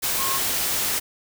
sine tone in noise, 1077 Hz, C6, 50 cents sharp, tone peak -27 dBFS, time 0.18-0.39 s, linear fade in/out 20 ms, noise white, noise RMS -24 dBFS, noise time 0.02-1 s, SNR -6 dB, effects none

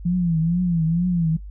sine tone with vibrato, 170 Hz, F3, 46 cents flat, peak -17 dBFS, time 0.05-1.37 s, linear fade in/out 10 ms, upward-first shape triangle, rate 2.2 Hz, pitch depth 130 cents each way, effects noise-tail reverb RT60 0.1 s tail -21 dB re dry + added 50 Hz sine -33 dBFS peak until 1.5 s

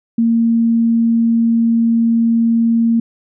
sine tone, 230.1 Hz, A#3, 22 cents flat, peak -10 dBFS, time 0.18-3 s, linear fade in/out 5 ms, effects none

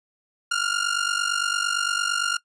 sawtooth ring-modulated tone, 1406 Hz, F6, 11 cents sharp, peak -15 dBFS, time 0.51-2.37 s, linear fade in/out 5 ms, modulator 24.4 Hz, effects noise-tail reverb RT60 0.1 s tail -21 dB re dry + resampled to 22050 Hz

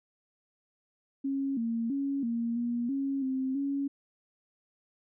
sine tone with pitch steps, 273.6 / 229.8 / 277.3 / 232.8 / 238.3 / 274.2 / 262.6 / 278.7 Hz, C#4 / A#3 / C#4 / A#3 / A#3 / C#4 / C4 / C#4, -23 / -25 / +1 / -2 / +38 / -19 / +6 / +9 cents, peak -28 dBFS, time 1.24-3.88 s, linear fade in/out 10 ms, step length 330 ms, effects none

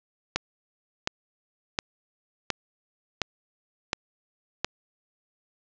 click train, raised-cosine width 0.2 ms, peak -7 dBFS, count 7, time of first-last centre 0.36-4.646 s, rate 1.4 Hz, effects resampled to 16000 Hz + 8-bit

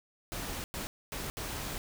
pink noise bursts at uneven times, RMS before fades -38 dBFS, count 4, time 0.32-0.64 / 0.74-0.87 / 1.12-1.3 / 1.37-1.78 s, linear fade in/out 0 ms, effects none

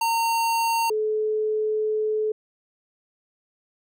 square / sine tone pair in turn, 917 / 430.6 Hz, A#5 / A4, -29 / -37 cents, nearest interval octave + minor second, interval 1308 cents, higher first, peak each -21 dBFS, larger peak neither, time 0.01-0.9 / 0.9-2.32 s, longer second, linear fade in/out 5 ms, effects none

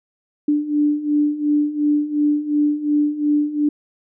sine beating tone pair, 293.7 / 296.5 Hz, D4 / D4, 0 / +17 cents, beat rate 2.8 Hz, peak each -21 / -17 dBFS, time 0.48-3.69 s, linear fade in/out 5 ms, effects none

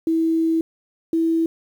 sine tone pair in turn, 325.6 / 327.9 Hz, E4 / E4, -21 / -9 cents, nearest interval unison, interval 12 cents, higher second, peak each -16 dBFS, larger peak neither, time 0.07-0.61 / 1.13-1.46 s, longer first, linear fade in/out 2 ms, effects 8-bit

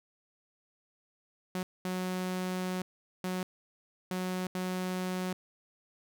sawtooth tone bursts at uneven times, 183.8 Hz, F#3, 11 cents flat, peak -28 dBFS, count 5, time 1.55-1.63 / 1.85-2.82 / 3.24-3.43 / 4.11-4.47 / 4.55-5.33 s, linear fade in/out 2 ms, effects none

